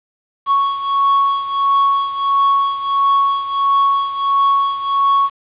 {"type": "beating tone pair", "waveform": "triangle", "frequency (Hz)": [1108.7, 1110.2], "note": ["C#6", "C#6"], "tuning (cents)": [0, 2], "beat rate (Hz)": 1.5, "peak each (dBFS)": [-12, -17], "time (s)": [0.46, 5.3], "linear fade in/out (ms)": 50, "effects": ["resampled to 8000 Hz", "7-bit"]}